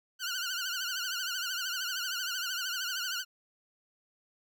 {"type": "tone with vibrato", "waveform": "15% pulse", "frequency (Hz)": 1466, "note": "F#6", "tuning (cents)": -16, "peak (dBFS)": -26, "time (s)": [0.19, 3.25], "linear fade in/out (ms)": 50, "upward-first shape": "triangle", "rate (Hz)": 13, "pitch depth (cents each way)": 120, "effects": []}